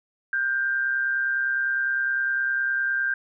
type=tone pair together; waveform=sine; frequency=1456.2 / 1586 Hz; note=F#6 / G6; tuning=-28 / +20 cents; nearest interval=minor second; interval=148 cents; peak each=-32 / -22 dBFS; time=0.33-3.14 s; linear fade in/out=2 ms; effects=none

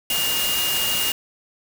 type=tone in noise; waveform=sine; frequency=2837 Hz; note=F7; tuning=27 cents sharp; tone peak=-23 dBFS; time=0.1-1.12 s; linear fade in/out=2 ms; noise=white; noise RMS=-24 dBFS; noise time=0.1-1.12 s; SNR=-2 dB; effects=none

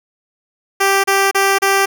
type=tone bursts; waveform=10% pulse; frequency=392 Hz; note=G4; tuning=in tune; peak=-3 dBFS; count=4; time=0.8-1.859 s; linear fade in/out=10 ms; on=240 ms; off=33 ms; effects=none

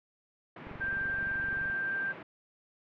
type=band-pass noise; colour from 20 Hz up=pink; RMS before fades=-47 dBFS; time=0.56-2.23 s; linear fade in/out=5 ms; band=140 to 2400 Hz; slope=24 dB/octave
type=click train; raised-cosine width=5 ms; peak=-34 dBFS; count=25; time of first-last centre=0.67-1.7 s; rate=23.3 Hz
type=tone; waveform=sine; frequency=1578 Hz; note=G6; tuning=11 cents sharp; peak=-30 dBFS; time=0.8-2.13 s; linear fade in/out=20 ms
effects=none

